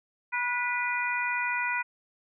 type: harmonic tone with a mistuned harmonic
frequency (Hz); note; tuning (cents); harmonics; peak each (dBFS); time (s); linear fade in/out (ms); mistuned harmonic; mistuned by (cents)
487.1; B4; -24; 2 / 3 / 4 / 5; -32 / -32 / -32 / -32; 0.32-1.83; 20; 4; +28
effects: none

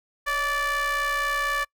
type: ring-modulated tone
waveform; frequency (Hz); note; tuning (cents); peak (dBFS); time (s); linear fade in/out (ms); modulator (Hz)
square; 296.4; D4; +16; -21; 0.26-1.65; 20; 1450
effects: noise-tail reverb RT60 0.1 s tail -25 dB re dry

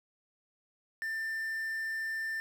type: tone with quantisation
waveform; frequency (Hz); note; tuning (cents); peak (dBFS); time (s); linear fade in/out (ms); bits
triangle; 1787; A6; +26; -31; 1.02-2.4; 0; 9
effects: none

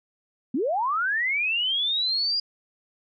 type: linear sweep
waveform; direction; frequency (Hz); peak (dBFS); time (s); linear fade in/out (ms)
sine; up; 220 to 4880; -22; 0.54-2.4; 5
effects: none

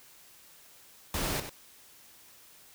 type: noise with echo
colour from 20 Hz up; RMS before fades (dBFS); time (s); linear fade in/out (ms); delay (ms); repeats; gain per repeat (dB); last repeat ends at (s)
pink; -32; 1.14-1.4; 2; 95; 1; -9; 1.495
effects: white hiss -56 dBFS RMS until 2.74 s

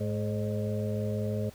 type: harmonic tone with a mistuned harmonic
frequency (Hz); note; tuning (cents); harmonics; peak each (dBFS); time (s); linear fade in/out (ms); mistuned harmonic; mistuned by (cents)
106; G#2; +36; 1 / 2 / 4 / 5 / 6; -31 / -34 / -37 / -38 / -39; 0-1.5; 10; 6; -62
effects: added 60 Hz sine -56 dBFS peak until 1.54 s + pink hiss -54 dBFS RMS until 1.54 s

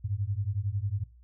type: beating tone pair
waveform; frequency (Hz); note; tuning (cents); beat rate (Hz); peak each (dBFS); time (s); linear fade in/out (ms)
sine; 95.6 / 106.6; G2 / G#2; -43 / +46; 11; -31; 0.04-1.04; 10
effects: noise-tail reverb RT60 0.3 s tail -20 dB re dry + added 60 Hz sine -52 dBFS peak until 1.23 s

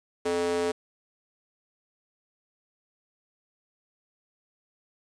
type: tone with high-pass filter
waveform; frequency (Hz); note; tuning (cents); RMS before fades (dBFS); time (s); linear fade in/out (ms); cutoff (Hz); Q
square; 86.7; F2; -12; -27; 0.25-0.72; 10; 390; 3.6
effects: resampled to 22050 Hz + 8-bit

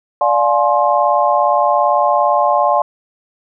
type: chord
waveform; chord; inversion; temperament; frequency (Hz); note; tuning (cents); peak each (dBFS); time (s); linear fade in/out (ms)
sine; D half-diminished seventh; none; just; 587.3 / 704.8 / 845.8 / 1057.2; D5 / F5 / Ab5 / C6; 0 / +16 / +31 / +18; -16; 0.21-2.82; 2
effects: none

